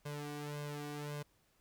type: tone with flanger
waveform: sawtooth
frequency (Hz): 146.83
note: D3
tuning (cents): 0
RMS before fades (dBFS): -43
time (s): 0.05-1.23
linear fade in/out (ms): 10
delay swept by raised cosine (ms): 1.9 to 2.67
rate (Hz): 1.8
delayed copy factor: +0.85
effects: pink hiss -73 dBFS RMS until 1.6 s